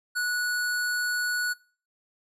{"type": "tone", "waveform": "square", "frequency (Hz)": 1469, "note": "F#6", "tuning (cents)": -13, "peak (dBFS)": -26, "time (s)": [0.15, 1.54], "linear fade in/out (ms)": 20, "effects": ["noise-tail reverb RT60 0.4 s tail -21 dB re dry", "resampled to 32000 Hz"]}